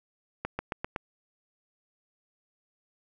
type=accelerating click train; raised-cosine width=0.5 ms; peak=-16 dBFS; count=5; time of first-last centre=0.45-0.962 s; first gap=140 ms; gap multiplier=0.94; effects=none